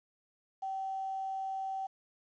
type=tone with quantisation; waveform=sine; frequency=770 Hz; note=G5; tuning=31 cents flat; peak=-34 dBFS; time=0.62-1.87 s; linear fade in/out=10 ms; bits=10; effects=resampled to 16000 Hz